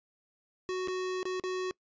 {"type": "tone with dropouts", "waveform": "square", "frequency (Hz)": 370, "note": "F#4", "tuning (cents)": 0, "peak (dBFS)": -32, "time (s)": [0.69, 1.71], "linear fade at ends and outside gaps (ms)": 0, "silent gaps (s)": [[0.875, 0.883], [1.23, 1.254], [1.398, 1.438]], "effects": ["noise-tail reverb RT60 0.1 s tail -23 dB re dry", "resampled to 16000 Hz"]}